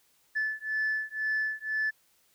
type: beating tone pair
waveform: sine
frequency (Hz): 1739 / 1741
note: A6 / A6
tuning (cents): -21 / -19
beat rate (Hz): 2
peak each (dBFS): -30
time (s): 0.35-1.91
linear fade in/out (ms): 20
effects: tanh soft clip ceiling -23 dBFS + white hiss -67 dBFS RMS until 2.34 s